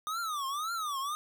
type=tone with vibrato; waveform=square; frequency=1216 Hz; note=D#6; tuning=40 cents flat; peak=-33 dBFS; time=0.07-1.15 s; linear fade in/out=0 ms; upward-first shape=triangle; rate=1.9 Hz; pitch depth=250 cents each way; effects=none